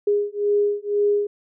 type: beating tone pair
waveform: sine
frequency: 410 / 412 Hz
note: G#4 / G#4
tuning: -22 / -14 cents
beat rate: 2 Hz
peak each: -21 dBFS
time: 0.07-1.27 s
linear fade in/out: 5 ms
effects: none